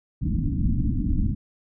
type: low-pass noise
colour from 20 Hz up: pink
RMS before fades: -23 dBFS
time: 0.21-1.35 s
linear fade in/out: 20 ms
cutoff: 300 Hz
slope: 96 dB/octave
effects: none